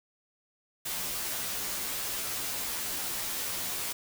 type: noise with comb filter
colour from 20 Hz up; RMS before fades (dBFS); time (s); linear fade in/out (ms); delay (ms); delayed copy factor
white; -34; 0.85-3.93; 10; 13; -0.9
effects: none